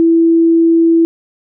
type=tone; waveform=sine; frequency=331.2 Hz; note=E4; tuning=8 cents sharp; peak=-6 dBFS; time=0-1.05 s; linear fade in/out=0 ms; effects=none